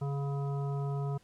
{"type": "harmonic tone with a mistuned harmonic", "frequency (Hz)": 140.7, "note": "C#3", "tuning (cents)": 26, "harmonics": [1, 3, 5, 7, 9], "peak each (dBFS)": [-31, -41, -45, -48, -50], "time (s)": [0.01, 1.18], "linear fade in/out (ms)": 10, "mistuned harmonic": 3, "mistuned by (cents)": -17, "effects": ["pink hiss -65 dBFS RMS until 1.23 s", "low-pass 10000 Hz 12 dB/octave"]}